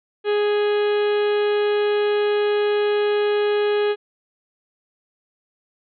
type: harmonic tone with a mistuned harmonic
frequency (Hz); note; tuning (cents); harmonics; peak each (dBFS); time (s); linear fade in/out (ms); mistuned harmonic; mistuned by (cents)
415.3; G#4; 0; 1 / 2 / 3 / 4 / 5 / 6 / 7 / 8 / 9 / 10; -17 / -31 / -34 / -32 / -40 / -36 / -38 / -37 / -46 / -47; 0.24-3.96; 50; 9; +67
effects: none